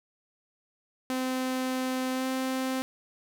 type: tone with pitch glide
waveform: sawtooth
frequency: 257.9 to 261 Hz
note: C4 to C4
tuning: -25 to -4 cents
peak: -24 dBFS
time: 1.1-2.82 s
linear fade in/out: 0 ms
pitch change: +21 cents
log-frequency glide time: 2.12-2.26 s
effects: none